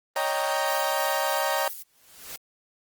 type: chord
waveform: 30% pulse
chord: Eb dominant seventh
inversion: third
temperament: equal with one note detuned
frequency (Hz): 556.3 / 622.3 / 784 / 932.3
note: Db5 / Eb5 / G5 / Bb5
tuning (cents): +6 / 0 / 0 / 0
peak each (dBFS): -27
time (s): 0.16-1.68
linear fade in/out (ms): 2
type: noise with tremolo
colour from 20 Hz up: violet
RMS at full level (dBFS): -36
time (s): 0.67-1.83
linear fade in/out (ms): 10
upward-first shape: square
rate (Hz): 3.3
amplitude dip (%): 30
type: noise with exponential growth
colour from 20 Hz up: white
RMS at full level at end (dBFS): -36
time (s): 1.76-2.36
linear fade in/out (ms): 0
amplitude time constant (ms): 130
effects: Opus 24 kbps